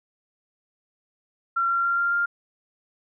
sine tone with pitch steps, 1367 / 1374.9 / 1382.9 / 1390.9 / 1399 Hz, F6 / F6 / F6 / F6 / F6, -37 / -27 / -17 / -7 / +3 cents, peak -20 dBFS, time 1.56-2.26 s, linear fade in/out 10 ms, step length 140 ms, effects none

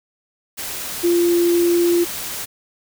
sine tone in noise, 345.8 Hz, F4, 17 cents flat, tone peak -13 dBFS, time 1.03-2.05 s, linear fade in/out 20 ms, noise white, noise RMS -28 dBFS, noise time 0.57-2.46 s, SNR +12 dB, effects none

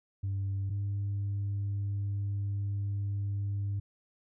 sine tone pair in turn, 98 / 100.41 Hz, G2 / G2, 0 / +42 cents, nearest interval unison, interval 42 cents, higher second, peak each -28 dBFS, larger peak neither, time 0.23-0.7 / 0.7-3.8 s, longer second, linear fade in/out 10 ms, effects tanh soft clip ceiling -28 dBFS

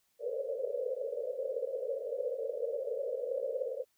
white band-pass noise, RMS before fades -36 dBFS, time 0.19-3.85 s, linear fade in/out 50 ms, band 460 to 560 Hz, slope 96 dB/octave, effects white hiss -75 dBFS RMS until 3.97 s

